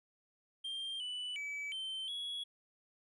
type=tone with pitch steps; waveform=triangle; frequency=3181 / 2977 / 2293 / 3100 / 3351 Hz; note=G7 / F#7 / D7 / G7 / G#7; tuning=+25 / +10 / -42 / -20 / +15 cents; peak=-37 dBFS; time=0.64-2.44 s; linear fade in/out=10 ms; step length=360 ms; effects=resampled to 24000 Hz